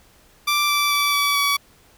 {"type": "tone with pitch steps", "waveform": "15% pulse", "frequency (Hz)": [1174.7, 1165.2, 1155.9, 1146.5, 1137.3], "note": ["D6", "D6", "D6", "D6", "C#6"], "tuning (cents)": [0, -14, -28, -42, 44], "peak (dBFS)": -11, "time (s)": [0.47, 1.57], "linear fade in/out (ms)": 10, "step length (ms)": 220, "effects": ["pink hiss -54 dBFS RMS until 1.97 s"]}